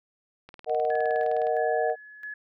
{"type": "click train", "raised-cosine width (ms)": 0.3, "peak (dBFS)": -29, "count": 20, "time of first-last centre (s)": [0.49, 1.469], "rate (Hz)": 19.4}
{"type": "chord", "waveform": "sine", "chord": "D# minor", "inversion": "second", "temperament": "equal", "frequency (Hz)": [466.2, 622.3, 740], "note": ["A#4", "D#5", "F#5"], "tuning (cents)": [0, 0, 0], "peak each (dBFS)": -27, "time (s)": [0.66, 1.96], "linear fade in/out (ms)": 50}
{"type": "tone with tremolo", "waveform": "sine", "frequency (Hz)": 1700, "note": "G#6", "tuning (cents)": 40, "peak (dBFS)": -34, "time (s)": [0.9, 2.34], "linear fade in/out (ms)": 5, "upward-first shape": "square", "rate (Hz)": 1.5, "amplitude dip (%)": 70}
{"effects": []}